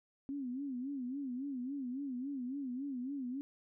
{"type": "tone with vibrato", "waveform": "sine", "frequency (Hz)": 264.1, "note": "C4", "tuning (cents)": 16, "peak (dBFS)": -37, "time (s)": [0.29, 3.41], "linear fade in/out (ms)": 0, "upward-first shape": "sine", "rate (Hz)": 3.6, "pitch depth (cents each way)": 140, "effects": []}